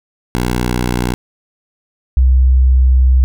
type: tone pair in turn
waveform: 10% pulse / sine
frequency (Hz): 61 / 64.21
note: B1 / C2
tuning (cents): -21 / -32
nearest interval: minor second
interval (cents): 89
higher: second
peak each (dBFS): -6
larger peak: neither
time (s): 0.35-1.14 / 2.17-3.24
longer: second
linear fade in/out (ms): 0
effects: none